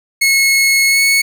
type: tone with pitch glide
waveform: sawtooth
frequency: 2181 to 2206 Hz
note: C#7 to C#7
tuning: -29 to -9 cents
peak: -6 dBFS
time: 0.21-1.22 s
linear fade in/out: 10 ms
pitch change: +20 cents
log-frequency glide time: 0.88-1 s
effects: none